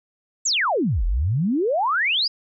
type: exponential two-way sweep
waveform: sine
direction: down then up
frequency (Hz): 7902 to 38.89 to 5130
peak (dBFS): -18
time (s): 0.45-2.28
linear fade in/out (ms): 10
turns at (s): 1.05
effects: none